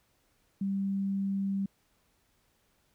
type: tone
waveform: sine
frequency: 196 Hz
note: G3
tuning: in tune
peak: -28 dBFS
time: 0.61-1.66 s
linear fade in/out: 5 ms
effects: pink hiss -71 dBFS RMS until 2.94 s